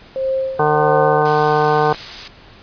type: tone with tremolo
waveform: sine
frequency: 530 Hz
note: C5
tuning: 22 cents sharp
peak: -15 dBFS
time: 0.16-1.22 s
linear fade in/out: 0 ms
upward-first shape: sine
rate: 1.5 Hz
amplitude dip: 85%
type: harmonic tone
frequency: 151.3 Hz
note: D#3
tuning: 48 cents flat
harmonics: 1 / 2 / 3 / 4 / 5 / 6 / 7 / 8 / 10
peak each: -22 / -28 / -16 / -28 / -17 / -22 / -22 / -24 / -25 dBFS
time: 0.59-1.93 s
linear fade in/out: 5 ms
type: noise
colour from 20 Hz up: blue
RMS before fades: -24 dBFS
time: 1.25-2.28 s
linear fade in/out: 5 ms
type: clicks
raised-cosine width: 0.5 ms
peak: -16 dBFS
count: 2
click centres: 1.94 / 1.946 s
effects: pink hiss -43 dBFS RMS until 2.62 s + resampled to 11025 Hz